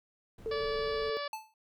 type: noise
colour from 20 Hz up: brown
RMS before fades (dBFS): -48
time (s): 0.38-1.1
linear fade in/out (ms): 5
type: tone with vibrato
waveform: sine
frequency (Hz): 442.6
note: A4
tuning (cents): +10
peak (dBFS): -32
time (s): 0.46-1.17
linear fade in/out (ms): 0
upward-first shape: triangle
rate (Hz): 19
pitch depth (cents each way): 33
type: harmonic tone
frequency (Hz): 577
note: D5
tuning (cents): -31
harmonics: 1 / 2 / 3 / 4 / 5 / 6 / 7 / 8 / 9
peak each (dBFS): -38 / -39 / -43 / -47 / -49 / -47 / -49 / -46 / -51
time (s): 0.51-1.28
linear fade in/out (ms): 5
type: tone with exponential decay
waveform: square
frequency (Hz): 874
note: A5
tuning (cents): -12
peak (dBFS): -34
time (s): 1.33-1.54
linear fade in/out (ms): 2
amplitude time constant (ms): 45
effects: none